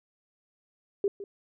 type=tone with echo; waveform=sine; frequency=399.9 Hz; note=G4; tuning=35 cents sharp; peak=-22 dBFS; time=1.04-1.08 s; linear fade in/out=2 ms; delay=160 ms; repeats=1; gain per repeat=-14 dB; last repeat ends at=1.24 s; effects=none